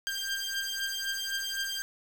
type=beating tone pair; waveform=15% pulse; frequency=1587 / 1590.9 Hz; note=G6 / G6; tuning=+21 / +25 cents; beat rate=3.9 Hz; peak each=-28 dBFS; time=0.07-1.82 s; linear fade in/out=0 ms; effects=8-bit